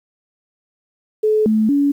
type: tone with pitch steps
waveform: sine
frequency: 430.2 / 217.3 / 284 Hz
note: A4 / A3 / C#4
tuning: -39 / -21 / +42 cents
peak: -12 dBFS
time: 1.23-1.92 s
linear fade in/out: 10 ms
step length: 230 ms
effects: 8-bit